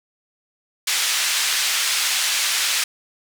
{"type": "band-pass noise", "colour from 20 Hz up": "pink", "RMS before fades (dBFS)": -21, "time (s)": [0.87, 2.84], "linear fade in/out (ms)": 5, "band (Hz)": [2200, 9400], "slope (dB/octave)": 12, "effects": []}